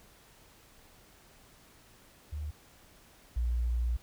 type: tone pair in turn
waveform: sine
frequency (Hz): 75.1 / 59.48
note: D2 / A#1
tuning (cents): +39 / +36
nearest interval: major third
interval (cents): 403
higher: first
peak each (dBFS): -34 / -27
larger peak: second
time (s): 2.32-2.51 / 3.36-3.97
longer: second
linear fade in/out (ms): 10
effects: pink hiss -59 dBFS RMS until 4.02 s